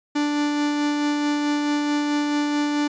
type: tone with tremolo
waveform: 45% pulse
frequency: 293.7 Hz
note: D4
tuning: in tune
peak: -19 dBFS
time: 0.15-2.88 s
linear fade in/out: 10 ms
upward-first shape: sine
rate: 4.6 Hz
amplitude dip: 25%
effects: resampled to 16000 Hz